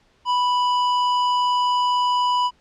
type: tone with hard clipping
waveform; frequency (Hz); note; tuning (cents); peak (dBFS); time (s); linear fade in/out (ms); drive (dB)
triangle; 987.8; B5; 0; -19; 0.25-2.51; 50; 16
effects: pink hiss -60 dBFS RMS until 2.6 s + low-pass 5000 Hz 12 dB/octave